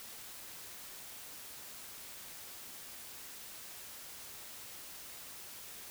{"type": "silence", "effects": ["white hiss -49 dBFS RMS until 5.9 s"]}